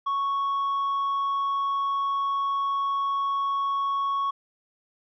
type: tone with tanh clipping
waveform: sine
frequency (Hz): 1108.7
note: C#6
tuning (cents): 0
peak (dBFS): -24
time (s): 0.06-4.31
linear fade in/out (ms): 10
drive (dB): 2
effects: none